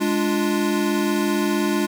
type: chord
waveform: square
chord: D diminished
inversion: second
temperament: equal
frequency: 207.7 / 293.7 / 349.2 Hz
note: Ab3 / D4 / F4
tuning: 0 / 0 / 0 cents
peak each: -24 dBFS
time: 0-1.87 s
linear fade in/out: 20 ms
effects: none